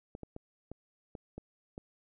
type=clicks; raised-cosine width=2 ms; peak=-29 dBFS; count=7; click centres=0.151 / 0.233 / 0.364 / 0.716 / 1.152 / 1.38 / 1.779 s; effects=none